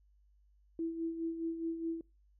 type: tone with tremolo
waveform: sine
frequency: 329.6 Hz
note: E4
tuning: in tune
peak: -32 dBFS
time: 0.79-2.01 s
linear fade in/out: 2 ms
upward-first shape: sine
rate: 4.8 Hz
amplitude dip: 60%
effects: noise-tail reverb RT60 0.3 s tail -26 dB re dry + added 50 Hz sine -64 dBFS peak until 2.39 s